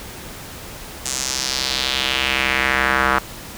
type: tone with band-pass filter sweep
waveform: square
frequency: 65.9 Hz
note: C2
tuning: 13 cents sharp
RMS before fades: -20 dBFS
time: 1.05-3.19 s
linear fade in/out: 5 ms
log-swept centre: 7400 to 1300 Hz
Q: 2.3
effects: pink hiss -35 dBFS RMS until 3.57 s